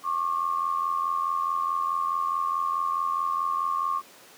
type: tone pair together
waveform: sine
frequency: 1090 / 1174.7 Hz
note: C#6 / D6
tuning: -29 / 0 cents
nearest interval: minor second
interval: 129 cents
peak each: -26 / -28 dBFS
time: 0.03-4.02 s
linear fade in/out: 50 ms
effects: pink hiss -50 dBFS RMS until 4.37 s + high-pass 300 Hz 12 dB/octave